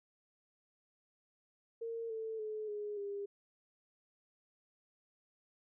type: tone with pitch steps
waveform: sine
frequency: 458.7 / 444.1 / 430 / 416.3 / 403 Hz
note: A#4 / A4 / A4 / G#4 / G4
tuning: -28 / +16 / -40 / +4 / +48 cents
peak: -38 dBFS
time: 1.81-3.26 s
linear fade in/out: 10 ms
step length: 290 ms
effects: none